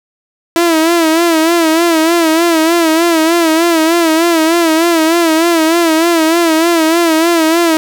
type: tone with vibrato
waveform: sawtooth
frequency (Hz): 329.6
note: E4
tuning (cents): 0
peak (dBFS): -4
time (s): 0.56-7.77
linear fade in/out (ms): 0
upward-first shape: sine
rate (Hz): 3.3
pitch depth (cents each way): 78
effects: none